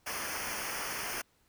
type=noise with comb filter; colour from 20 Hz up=pink; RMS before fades=-37 dBFS; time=0.06-1.22 s; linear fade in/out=10 ms; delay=0.26 ms; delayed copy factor=-0.85; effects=pink hiss -70 dBFS RMS until 1.48 s